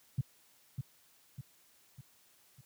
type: tone with echo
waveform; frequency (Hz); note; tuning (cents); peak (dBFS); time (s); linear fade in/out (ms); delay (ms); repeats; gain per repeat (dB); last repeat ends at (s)
sine; 130.81; C3; 0; -27; 0.18-0.21; 5; 600; 4; -6; 2.61
effects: white hiss -66 dBFS RMS until 2.65 s + high-pass 60 Hz 12 dB/octave